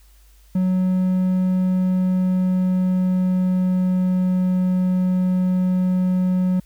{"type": "tone with pitch glide", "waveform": "triangle", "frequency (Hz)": [184.7, 183.42], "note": ["F#3", "F#3"], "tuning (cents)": [-3, -15], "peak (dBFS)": -14, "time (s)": [0.55, 6.6], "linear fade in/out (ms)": 5, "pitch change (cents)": -12, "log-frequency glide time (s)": [1.54, 4.54], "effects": ["added 50 Hz sine -48 dBFS peak until 6.65 s", "white hiss -58 dBFS RMS until 6.65 s"]}